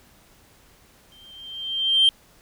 sine tone with exponential growth, 3153 Hz, G7, 9 cents sharp, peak -10 dBFS, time 1.12-2.09 s, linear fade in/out 1 ms, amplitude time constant 210 ms, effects tanh soft clip ceiling -10 dBFS + pink hiss -55 dBFS RMS until 2.41 s

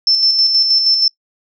sine tone with tremolo, 5320 Hz, E8, 15 cents sharp, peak -8 dBFS, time 0.07-1.08 s, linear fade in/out 2 ms, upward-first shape square, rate 6.3 Hz, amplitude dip 40%, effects noise-tail reverb RT60 0.1 s tail -24 dB re dry

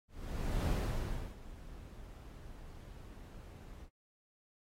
brown noise with ADSR envelope, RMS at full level -32 dBFS, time 0.08-3.9 s, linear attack 590 ms, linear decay 680 ms, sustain -18 dB, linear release 79 ms, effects AAC 48 kbps

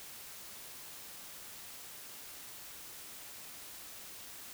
silence, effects white hiss -49 dBFS RMS until 4.53 s

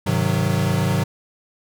square chord, Ab dominant seventh, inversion none, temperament equal with one note detuned, 101.87 / 130.81 / 155.56 / 185 Hz, Ab2 / C3 / Eb3 / Gb3, -33 / 0 / 0 / 0 cents, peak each -24 dBFS, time 0.06-1.04 s, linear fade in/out 10 ms, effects none

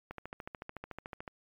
click train, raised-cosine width 0.5 ms, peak -26 dBFS, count 17, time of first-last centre 0.11-1.278 s, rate 13.7 Hz, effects MP3 96 kbps

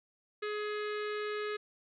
harmonic tone, 420.5 Hz, G#4, 22 cents sharp, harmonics 1 / 3 / 4 / 5 / 6 / 7 / 8 / 9 / 10, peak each -35 / -42 / -44 / -47 / -50 / -53 / -55 / -55 / -56 dBFS, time 0.42-1.57 s, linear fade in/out 10 ms, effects none

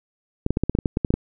clicks, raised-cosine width 3 ms, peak -7 dBFS, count 12, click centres 0.464 / 0.506 / 0.571 / 0.636 / 0.696 / 0.751 / 0.788 / 0.858 / 0.971 / 1.048 / 1.105 / 1.14 s, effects none

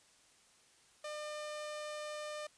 sawtooth tone, 602 Hz, D5, 43 cents sharp, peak -37 dBFS, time 1.04-2.47 s, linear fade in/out 5 ms, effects white hiss -66 dBFS RMS until 2.57 s + resampled to 22050 Hz

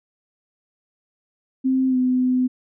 sine tone with pitch glide, 261.6 to 253.7 Hz, C4 to B3, 0 to +47 cents, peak -16 dBFS, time 1.64-2.48 s, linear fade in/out 20 ms, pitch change -53 cents, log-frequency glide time 1.88-1.97 s, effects none

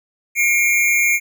square tone pair together, 2160 / 2367 Hz, C#7 / D7, -45 / +13 cents, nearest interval major second, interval 158 cents, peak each -17 dBFS, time 0.35-1.2 s, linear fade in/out 50 ms, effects none

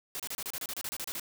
white noise bursts, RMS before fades -37 dBFS, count 14, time 0.15-1.197 s, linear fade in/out 0 ms, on 46 ms, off 31 ms, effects none

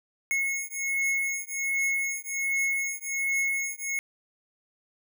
square beating tone pair, 2178 / 2179.3 Hz, C#7 / C#7, -31 / -30 cents, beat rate 1.3 Hz, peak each -30 dBFS, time 0.31-3.99 s, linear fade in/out 0 ms, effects none

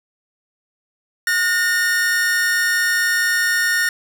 45% pulse tone pair together, 1443 / 1829.8 Hz, F#6 / A#6, -44 / -33 cents, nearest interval major third, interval 411 cents, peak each -21 / -17 dBFS, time 1.27-3.89 s, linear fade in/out 2 ms, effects none

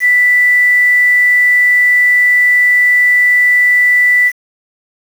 sine tone with quantisation, 1975.5 Hz, B6, in tune, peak -6 dBFS, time 0-4.32 s, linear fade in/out 50 ms, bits 5, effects none

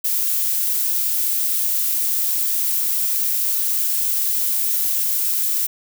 violet noise, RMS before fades -20 dBFS, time 0.04-5.67 s, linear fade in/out 10 ms, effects none

